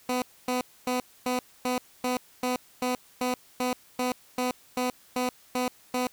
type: tone bursts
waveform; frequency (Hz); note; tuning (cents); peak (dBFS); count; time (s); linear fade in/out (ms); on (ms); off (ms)
15% pulse; 250.7; B3; +26; -19; 16; 0.09-6.07; 2; 130; 260
effects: white hiss -57 dBFS RMS until 6.12 s